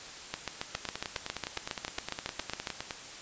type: two click trains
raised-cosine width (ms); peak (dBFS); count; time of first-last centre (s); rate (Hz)
0.2; -17 / -15; 22 / 18; 0.75-2.908 / 0.34-2.672; 9.73 / 7.29
effects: white hiss -45 dBFS RMS until 3.21 s + resampled to 16000 Hz